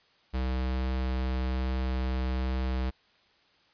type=tone; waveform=square; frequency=64.2 Hz; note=C2; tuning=32 cents flat; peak=-28 dBFS; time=0.33-2.91 s; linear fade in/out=20 ms; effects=white hiss -64 dBFS RMS until 3.73 s + resampled to 11025 Hz